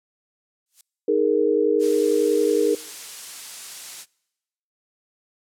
violet noise with exponential growth, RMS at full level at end -37 dBFS, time 0.66-0.81 s, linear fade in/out 2 ms, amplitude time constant 31 ms
sine chord, D# suspended fourth, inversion none, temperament equal, 311.1 / 415.3 / 466.2 Hz, D#4 / G#4 / A#4, 0 / 0 / 0 cents, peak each -24 / -20 / -20 dBFS, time 1.08-2.75 s, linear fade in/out 5 ms
blue noise, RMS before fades -32 dBFS, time 1.79-4.06 s, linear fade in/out 50 ms
effects noise-tail reverb RT60 1.0 s tail -26 dB re dry + low-pass 9000 Hz 12 dB/octave

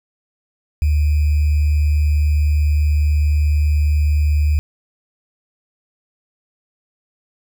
sine tone with sample-and-hold, 74.7 Hz, D2, 30 cents sharp, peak -12 dBFS, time 0.82-4.59 s, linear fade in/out 0 ms, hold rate 2450 Hz, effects none

